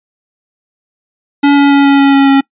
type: tone with pitch steps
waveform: square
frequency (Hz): 284.4 / 282.6 / 280.8 / 279 / 277.3 / 275.5 / 273.8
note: C#4 / C#4 / C#4 / C#4 / C#4 / C#4 / C#4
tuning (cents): +45 / +34 / +22 / +11 / +1 / -11 / -21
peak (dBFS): -5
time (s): 1.43-2.41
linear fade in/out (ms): 10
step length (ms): 140
effects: noise-tail reverb RT60 0.1 s tail -24 dB re dry + resampled to 8000 Hz